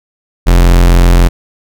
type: tone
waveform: 45% pulse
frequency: 43.65 Hz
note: F1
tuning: in tune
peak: -3 dBFS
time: 0.46-1.29 s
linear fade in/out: 20 ms
effects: none